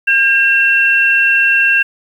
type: tone pair together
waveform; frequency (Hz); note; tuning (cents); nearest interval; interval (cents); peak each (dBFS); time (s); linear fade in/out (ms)
sine; 1608 / 2712; G6 / E7; +44 / +49; major sixth; 905; -11; 0.07-1.83; 10
effects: 7-bit